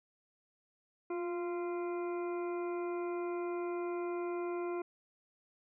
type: harmonic tone with a mistuned harmonic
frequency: 345.9 Hz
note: F4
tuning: 17 cents flat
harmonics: 1 / 2 / 3 / 4 / 6 / 7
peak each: -35 / -45 / -46 / -51 / -56 / -55 dBFS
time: 1.1-4.82 s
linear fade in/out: 5 ms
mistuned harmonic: 1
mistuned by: +29 cents
effects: none